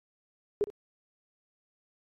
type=tone with echo; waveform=sine; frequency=413.1 Hz; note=G#4; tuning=9 cents flat; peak=-23 dBFS; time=0.61-0.64 s; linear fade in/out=0 ms; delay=61 ms; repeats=1; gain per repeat=-15 dB; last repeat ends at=0.701 s; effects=AAC 32 kbps